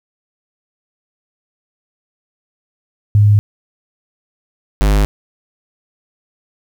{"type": "tone pair in turn", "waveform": ["sine", "square"], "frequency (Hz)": [103.83, 50.88], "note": ["G#2", "G#1"], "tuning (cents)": [0, -35], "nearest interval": "octave", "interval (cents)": 1235, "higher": "first", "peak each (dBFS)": [-6, -10], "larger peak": "first", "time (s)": [[3.15, 3.39], [4.81, 5.05]], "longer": "neither", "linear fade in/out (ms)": 0, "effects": ["8-bit"]}